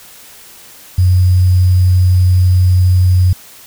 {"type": "tone with sample-and-hold", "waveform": "sine", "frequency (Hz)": 91.2, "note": "F#2", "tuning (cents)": -24, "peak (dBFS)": -6, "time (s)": [0.98, 3.33], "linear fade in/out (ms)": 5, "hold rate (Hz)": 4900, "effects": ["white hiss -38 dBFS RMS until 3.66 s"]}